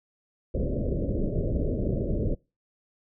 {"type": "low-pass noise", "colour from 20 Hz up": "pink", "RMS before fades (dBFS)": -27, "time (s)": [0.54, 2.35], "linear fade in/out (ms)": 10, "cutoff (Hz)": 610, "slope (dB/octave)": 96, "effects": ["noise-tail reverb RT60 0.3 s tail -26 dB re dry"]}